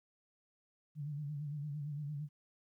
sine tone with vibrato, 146.83 Hz, D3, in tune, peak -38 dBFS, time 0.95-2.29 s, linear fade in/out 50 ms, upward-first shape sine, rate 8.8 Hz, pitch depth 71 cents each way, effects 13-bit

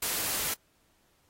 white noise, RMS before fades -31 dBFS, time 0.02-0.54 s, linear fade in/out 5 ms, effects pink hiss -69 dBFS RMS until 1.29 s + AAC 48 kbps

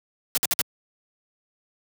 white noise bursts, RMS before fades -22 dBFS, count 4, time 0.35-0.615 s, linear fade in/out 0 ms, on 25 ms, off 55 ms, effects high-pass 100 Hz 12 dB/octave

